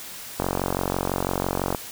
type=click train; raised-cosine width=1 ms; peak=-9 dBFS; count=63; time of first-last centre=0.4-1.748 s; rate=46 Hz; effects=white hiss -38 dBFS RMS until 1.91 s